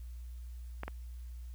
clicks, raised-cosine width 0.5 ms, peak -23 / -24 dBFS, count 2, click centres 0.834 / 0.88 s, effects added 60 Hz sine -42 dBFS peak until 1.54 s + white hiss -67 dBFS RMS until 1.54 s

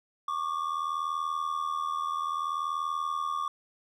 triangle ring-modulated tone, 1149 Hz, D6, 38 cents flat, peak -24 dBFS, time 0.28-3.48 s, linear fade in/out 2 ms, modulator 40.3 Hz, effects none

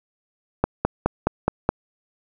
click train, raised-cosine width 1 ms, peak -3 dBFS, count 6, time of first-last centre 0.64-1.69 s, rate 4.76 Hz, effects none

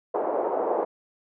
pink band-pass noise, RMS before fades -26 dBFS, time 0.14-0.85 s, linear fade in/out 10 ms, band 420 to 810 Hz, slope 24 dB/octave, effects none

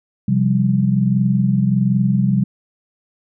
sine chord, C suspended fourth, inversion none, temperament equal, 130.81 / 174.61 / 196 Hz, C3 / F3 / G3, 0 / 0 / 0 cents, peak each -17 / -20 / -16 dBFS, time 0.28-2.44 s, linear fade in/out 5 ms, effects none

